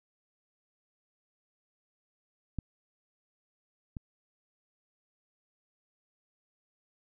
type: clicks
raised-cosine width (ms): 5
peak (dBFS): -21 / -26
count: 2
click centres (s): 2.587 / 3.968
effects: none